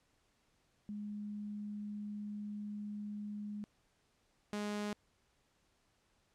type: tone pair in turn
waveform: sine / sawtooth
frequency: 207.7 / 207.7 Hz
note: G#3 / G#3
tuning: 0 / 0 cents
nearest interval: unison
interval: 0 cents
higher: neither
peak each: -40 / -33 dBFS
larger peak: second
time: 0.89-3.64 / 4.53-4.93 s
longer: first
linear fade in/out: 0 ms
effects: pink hiss -75 dBFS RMS until 6.34 s + low-pass 9000 Hz 12 dB/octave